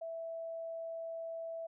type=tone; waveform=sine; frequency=659 Hz; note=E5; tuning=1 cent flat; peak=-39 dBFS; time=0.01-1.67 s; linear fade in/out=10 ms; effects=none